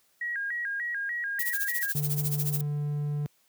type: tone with vibrato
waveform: sine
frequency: 1760 Hz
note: A6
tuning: in tune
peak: -29 dBFS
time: 0.21-1.92 s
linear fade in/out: 5 ms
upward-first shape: square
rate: 3.4 Hz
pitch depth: 140 cents each way
type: noise with tremolo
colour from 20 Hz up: violet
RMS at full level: -29 dBFS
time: 1.39-2.61 s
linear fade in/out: 2 ms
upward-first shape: sine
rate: 14 Hz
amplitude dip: 85%
type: tone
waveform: triangle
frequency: 146.83 Hz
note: D3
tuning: in tune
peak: -25 dBFS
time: 1.95-3.26 s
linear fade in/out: 0 ms
effects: white hiss -67 dBFS RMS until 3.48 s + high-pass 80 Hz 12 dB/octave